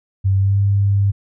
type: tone with pitch glide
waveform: sine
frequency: 96.8 to 99.92 Hz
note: G2 to G2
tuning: -21 to +34 cents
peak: -12 dBFS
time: 0.24-1.12 s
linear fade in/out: 20 ms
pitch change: +55 cents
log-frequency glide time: 0.37-0.58 s
effects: none